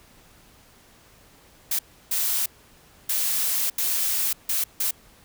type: noise bursts at uneven times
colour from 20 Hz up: blue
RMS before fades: -24 dBFS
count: 6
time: 1.71-1.79 / 2.11-2.46 / 3.09-3.7 / 3.78-4.33 / 4.49-4.64 / 4.8-4.91 s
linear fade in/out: 5 ms
effects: pink hiss -54 dBFS RMS until 5.24 s